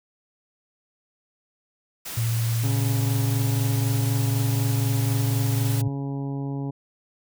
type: noise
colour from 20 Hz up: white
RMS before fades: -34 dBFS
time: 2.05-5.82 s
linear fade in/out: 10 ms
type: tone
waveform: sine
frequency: 114.6 Hz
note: A#2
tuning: 29 cents flat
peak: -21 dBFS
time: 2.17-5.88 s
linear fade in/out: 5 ms
type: harmonic tone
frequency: 138.59 Hz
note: C#3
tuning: in tune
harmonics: 1 / 2 / 3 / 4 / 5 / 6 / 7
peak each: -28 / -31 / -39 / -46 / -47 / -44 / -48 dBFS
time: 2.63-6.71 s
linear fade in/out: 10 ms
effects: none